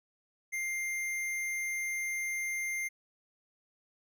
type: tone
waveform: square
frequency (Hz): 2100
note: C7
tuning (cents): +6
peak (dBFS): -33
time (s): 0.52-2.89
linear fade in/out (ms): 20
effects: resampled to 32000 Hz